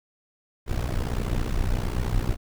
brown noise with amplitude modulation, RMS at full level -22 dBFS, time 0.66-2.37 s, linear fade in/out 50 ms, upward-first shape sine, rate 61.4 Hz, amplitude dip 85%, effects none

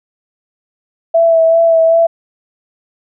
sine tone with vibrato, 659.3 Hz, E5, in tune, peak -6 dBFS, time 1.14-2.07 s, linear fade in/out 10 ms, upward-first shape sine, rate 2.6 Hz, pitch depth 22 cents each way, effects none

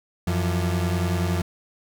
35% pulse tone pair together, 90.56 / 170.5 Hz, F#2 / F3, -37 / -41 cents, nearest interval major seventh, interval 1096 cents, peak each -21 / -25 dBFS, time 0.27-1.42 s, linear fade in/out 5 ms, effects none

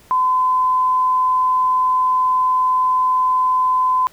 sine tone, 1019 Hz, C6, 46 cents flat, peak -13 dBFS, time 0.11-4.07 s, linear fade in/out 0 ms, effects pink hiss -49 dBFS RMS until 4.12 s

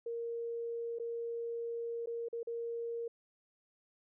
sine tone with dropouts, 466.2 Hz, A#4, in tune, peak -36 dBFS, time 0.06-3.08 s, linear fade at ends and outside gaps 5 ms, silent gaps 0.987-0.997 / 2.06-2.071 / 2.286-2.328 / 2.431-2.471 s, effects none

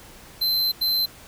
square tone bursts at uneven times, 4092 Hz, C8, 39 cents flat, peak -20 dBFS, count 2, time 0.41-0.72 / 0.81-1.06 s, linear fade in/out 10 ms, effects pink hiss -46 dBFS RMS until 1.27 s

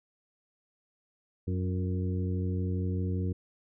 harmonic tone with a mistuned harmonic, 92.5 Hz, F#2, in tune, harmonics 1 / 2 / 3 / 4 / 5, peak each -29 / -35 / -39 / -41 / -43 dBFS, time 1.47-3.33 s, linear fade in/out 10 ms, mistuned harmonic 4, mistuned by -34 cents, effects none

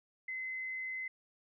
sine tone, 2048 Hz, C7, 38 cents flat, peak -37 dBFS, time 0.28-1.08 s, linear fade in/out 5 ms, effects none

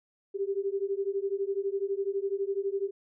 sine beating tone pair, 388.7 / 400.7 Hz, G4 / G4, -15 / +38 cents, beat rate 12 Hz, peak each -31 dBFS, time 0.34-2.91 s, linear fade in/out 20 ms, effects none

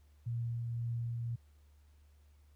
sine tone with tremolo, 117.6 Hz, A#2, 16 cents sharp, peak -33 dBFS, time 0.26-1.36 s, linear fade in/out 10 ms, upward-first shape triangle, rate 1.9 Hz, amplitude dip 25%, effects added 73 Hz sine -60 dBFS peak until 2.55 s + pink hiss -75 dBFS RMS until 2.55 s

